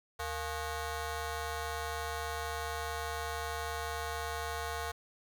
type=ring-modulated tone; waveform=15% pulse; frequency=387.6 Hz; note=G4; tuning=20 cents flat; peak=-26 dBFS; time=0.19-4.92 s; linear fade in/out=10 ms; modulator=312 Hz; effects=none